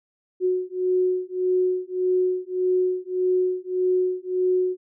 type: beating tone pair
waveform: sine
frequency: 366.2 / 367.9 Hz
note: F#4 / F#4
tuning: -18 / -10 cents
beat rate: 1.7 Hz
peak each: -23 dBFS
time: 0.4-4.77 s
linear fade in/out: 50 ms
effects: none